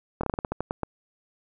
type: slowing click train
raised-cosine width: 1 ms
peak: -13 dBFS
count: 11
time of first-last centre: 0.21-0.833 s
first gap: 24 ms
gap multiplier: 1.2
effects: none